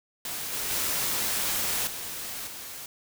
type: noise with level steps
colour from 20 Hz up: white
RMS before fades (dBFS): -34 / -31 / -28 / -36 / -40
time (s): 0.25-2.86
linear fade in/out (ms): 2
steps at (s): 0.53 / 0.7 / 1.87 / 2.47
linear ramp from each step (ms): 2
effects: none